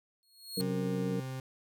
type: tone with exponential growth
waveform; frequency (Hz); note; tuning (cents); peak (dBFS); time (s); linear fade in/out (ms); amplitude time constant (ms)
sawtooth; 4305; C8; +49; -29; 0.23-0.61; 0; 82
type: harmonic tone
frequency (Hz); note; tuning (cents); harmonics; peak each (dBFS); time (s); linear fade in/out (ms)
92.5; F#2; 0; 2 / 3 / 4 / 5; -33 / -38 / -47 / -36; 0.57-1.2; 5
type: tone with pitch glide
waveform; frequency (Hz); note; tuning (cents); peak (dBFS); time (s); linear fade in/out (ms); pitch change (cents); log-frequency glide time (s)
40% pulse; 132.1 to 130.96; C3 to C3; +17 to +2; -36; 0.6-1.4; 2; -15; 0.81-1.13
effects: none